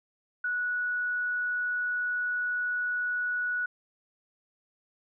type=tone; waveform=sine; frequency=1469 Hz; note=F#6; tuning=13 cents flat; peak=-27 dBFS; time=0.44-3.66 s; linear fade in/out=5 ms; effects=none